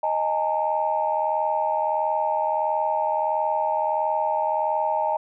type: chord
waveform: sine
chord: D# suspended fourth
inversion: none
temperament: equal with one note detuned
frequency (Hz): 622.3 / 830.6 / 912.1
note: D#5 / G#5 / A#5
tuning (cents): 0 / 0 / -38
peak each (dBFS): -25 / -25 / -24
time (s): 0.03-5.17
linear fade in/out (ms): 5
effects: tanh soft clip ceiling -11 dBFS